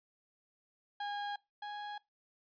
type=tone pair in turn; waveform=35% pulse; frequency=818 / 828.9 Hz; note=G#5 / G#5; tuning=-26 / -4 cents; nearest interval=unison; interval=22 cents; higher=second; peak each=-35 / -39 dBFS; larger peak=first; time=1-1.36 / 1.62-1.98 s; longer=neither; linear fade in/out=5 ms; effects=noise-tail reverb RT60 0.2 s tail -21 dB re dry + resampled to 11025 Hz